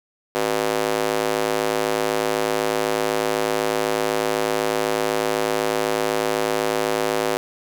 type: tone with high-pass filter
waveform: square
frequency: 54 Hz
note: A1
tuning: 32 cents flat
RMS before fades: -22 dBFS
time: 0.35-7.37 s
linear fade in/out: 0 ms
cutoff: 440 Hz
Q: 1.7
effects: none